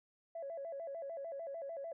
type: tone with vibrato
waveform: sine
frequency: 607 Hz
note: D#5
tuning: 43 cents flat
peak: -40 dBFS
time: 0.35-1.93 s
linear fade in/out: 5 ms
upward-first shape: square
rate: 6.7 Hz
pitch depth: 160 cents each way
effects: tanh soft clip ceiling -36 dBFS